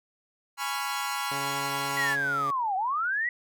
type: chord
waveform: sawtooth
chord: C# dominant seventh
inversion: second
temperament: equal with one note detuned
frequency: 830.6 / 987.8 / 1108.7 / 1382.5 Hz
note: G#5 / B5 / C#6 / E#6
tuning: 0 / 0 / 0 / -18 cents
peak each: -31 dBFS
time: 0.57-2.17 s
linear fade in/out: 50 ms
type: tone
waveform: 10% pulse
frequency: 140.2 Hz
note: C#3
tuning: 20 cents sharp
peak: -27 dBFS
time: 1.31-2.51 s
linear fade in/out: 5 ms
type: linear two-way sweep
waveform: sine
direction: down then up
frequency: 1975.5 to 732 to 1975.5 Hz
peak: -25 dBFS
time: 1.97-3.29 s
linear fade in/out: 2 ms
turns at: 2.76 s
effects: none